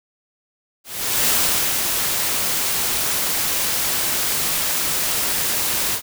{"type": "noise with ADSR envelope", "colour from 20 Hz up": "white", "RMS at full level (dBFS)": -17, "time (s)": [0.84, 6.02], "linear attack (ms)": 440, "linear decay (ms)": 470, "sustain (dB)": -4, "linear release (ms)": 81, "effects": []}